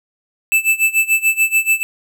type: tone with tremolo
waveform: square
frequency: 2637 Hz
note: E7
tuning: in tune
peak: -10 dBFS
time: 0.52-1.83 s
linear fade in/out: 0 ms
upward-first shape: sine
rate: 6.9 Hz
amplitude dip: 90%
effects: none